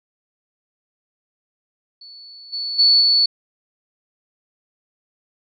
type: tone with level steps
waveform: sine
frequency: 4442 Hz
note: C#8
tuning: 3 cents sharp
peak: -38 / -23 / -10 / -12 dBFS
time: 2.01-3.26 s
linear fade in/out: 5 ms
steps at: 2.52 / 2.78 / 3 s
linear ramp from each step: 20 ms
effects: none